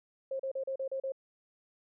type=tone bursts; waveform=sine; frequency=535 Hz; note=C5; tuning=38 cents sharp; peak=-32 dBFS; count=7; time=0.31-1.121 s; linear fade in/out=5 ms; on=85 ms; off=36 ms; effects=none